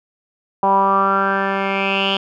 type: tone with low-pass filter sweep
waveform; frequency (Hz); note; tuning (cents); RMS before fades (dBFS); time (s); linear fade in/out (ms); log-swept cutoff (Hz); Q
10% pulse; 195.3; G3; -6; -17; 0.63-2.17; 2; 890 to 3200; 6.8
effects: none